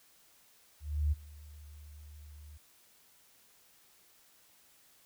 sine tone with ADSR envelope, 74.4 Hz, D2, 23 cents sharp, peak -25 dBFS, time 0.8-2.58 s, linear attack 320 ms, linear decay 22 ms, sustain -23 dB, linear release 14 ms, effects white hiss -64 dBFS RMS until 5.05 s

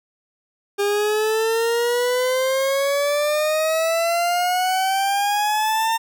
40% pulse exponential sweep, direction up, 402.3 to 911 Hz, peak -17 dBFS, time 0.78-5.98 s, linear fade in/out 20 ms, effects none

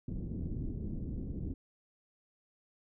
pink low-pass noise, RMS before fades -38 dBFS, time 0.08-1.54 s, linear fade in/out 5 ms, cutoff 310 Hz, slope 24 dB/octave, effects none

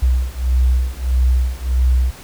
sine beating tone pair, 62.3 / 63.9 Hz, B1 / C2, +16 / -40 cents, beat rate 1.6 Hz, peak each -16 dBFS, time 0.02-2.11 s, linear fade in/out 10 ms, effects pink hiss -39 dBFS RMS until 2.23 s

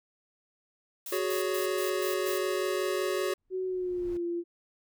blue noise bursts, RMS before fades -39 dBFS, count 6, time 1.06-2.38 s, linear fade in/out 2 ms, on 120 ms, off 120 ms
square chord, F# suspended second, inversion none, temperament equal with one note detuned, 370 / 415.3 / 560.8 Hz, F#4 / G#4 / C#5, 0 / 0 / +20 cents, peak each -31 / -34 / -35 dBFS, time 1.12-3.34 s, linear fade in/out 5 ms
brown noise with exponential growth, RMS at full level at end -42 dBFS, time 3.38-4.17 s, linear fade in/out 0 ms, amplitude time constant 170 ms
sine tone with pitch glide, 372.9 to 343.9 Hz, F#4 to F4, +14 to -27 cents, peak -29 dBFS, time 3.5-4.44 s, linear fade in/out 50 ms, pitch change -141 cents, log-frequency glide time 3.66-4.24 s
effects none

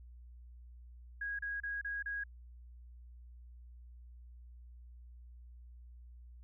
sine tone bursts, 1646 Hz, G#6, 16 cents flat, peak -36 dBFS, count 5, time 1.21-2.238 s, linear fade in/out 5 ms, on 180 ms, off 32 ms, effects added 60 Hz sine -51 dBFS peak until 6.43 s

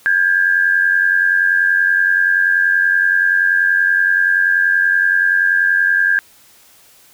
sine tone pair together, 1602 / 1692.5 Hz, G6 / G#6, +37 / +32 cents, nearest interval minor second, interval 95 cents, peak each -12 / -17 dBFS, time 0.06-6.19 s, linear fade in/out 0 ms, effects white hiss -48 dBFS RMS until 7.13 s

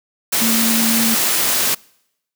sine tone in noise, 227.3 Hz, A#3, 43 cents flat, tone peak -16 dBFS, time 0.41-1.15 s, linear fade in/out 10 ms, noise white, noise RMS -17 dBFS, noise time 0.32-1.75 s, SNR -2 dB, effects noise-tail reverb RT60 0.8 s tail -26 dB re dry + high-pass 150 Hz 12 dB/octave

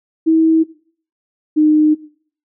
sine tone pair in turn, 322.1 / 306 Hz, E4 / D#4, -40 / -29 cents, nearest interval minor second, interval 89 cents, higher first, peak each -8 dBFS, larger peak neither, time 0.26-0.64 / 1.56-1.95 s, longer second, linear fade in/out 20 ms, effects noise-tail reverb RT60 0.5 s tail -18 dB re dry

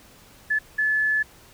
sine tone bursts at uneven times, 1727 Hz, A6, 33 cents flat, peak -19 dBFS, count 2, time 0.5-0.59 / 0.78-1.23 s, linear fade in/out 10 ms, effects pink hiss -51 dBFS RMS until 1.53 s

